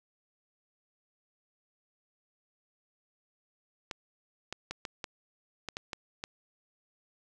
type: clicks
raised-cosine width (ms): 0.2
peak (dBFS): -19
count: 9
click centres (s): 3.912 / 4.526 / 4.71 / 4.852 / 5.042 / 5.687 / 5.769 / 5.932 / 6.239
effects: none